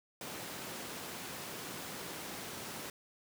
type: high-pass noise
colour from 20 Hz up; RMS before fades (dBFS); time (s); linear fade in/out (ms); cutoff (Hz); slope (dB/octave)
pink; -44; 0.21-2.9; 2; 170; 12
effects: none